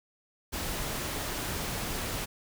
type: noise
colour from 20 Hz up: pink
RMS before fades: -34 dBFS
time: 0.52-2.26 s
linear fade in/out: 20 ms
effects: none